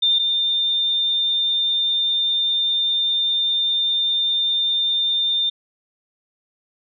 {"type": "tone pair in turn", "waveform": "sine", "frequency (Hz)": [3605, 3605], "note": ["A7", "A7"], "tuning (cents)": [41, 41], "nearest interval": "unison", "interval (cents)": 0, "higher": "neither", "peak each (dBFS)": [-14, -17], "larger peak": "first", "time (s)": [[0.02, 0.19], [0.19, 5.5]], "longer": "second", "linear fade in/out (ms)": 10, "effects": []}